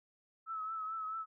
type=tone with vibrato; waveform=sine; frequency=1300 Hz; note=E6; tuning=24 cents flat; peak=-37 dBFS; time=0.46-1.26 s; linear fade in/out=50 ms; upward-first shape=triangle; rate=4.6 Hz; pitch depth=46 cents each way; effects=none

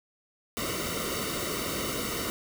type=noise with comb filter; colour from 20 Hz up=pink; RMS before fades=-32 dBFS; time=0.57-2.3 s; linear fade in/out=0 ms; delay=1.2 ms; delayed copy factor=-0.85; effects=none

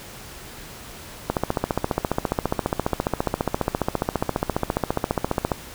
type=click train; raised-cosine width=1 ms; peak=-6 dBFS; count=63; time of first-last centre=1.3-5.518 s; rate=14.7 Hz; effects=pink hiss -40 dBFS RMS until 5.74 s

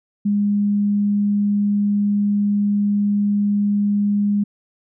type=tone; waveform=sine; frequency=204.5 Hz; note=G#3; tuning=26 cents flat; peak=-15 dBFS; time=0.25-4.44 s; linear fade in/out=10 ms; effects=none

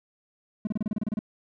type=tone bursts; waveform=triangle; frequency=211.6 Hz; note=G#3; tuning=33 cents sharp; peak=-23 dBFS; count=11; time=0.65-1.191 s; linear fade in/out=2 ms; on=21 ms; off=31 ms; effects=none

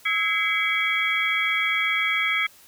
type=tone cluster; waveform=sine; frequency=1300 / 1648 / 2052 / 2267 / 3295 Hz; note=E6 / G#6 / C7 / C#7 / G#7; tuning=-24 / -14 / -34 / +38 / -14 cents; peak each=-29 / -32 / -25 / -24 / -30 dBFS; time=0.05-2.47 s; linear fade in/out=10 ms; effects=white hiss -52 dBFS RMS until 2.67 s

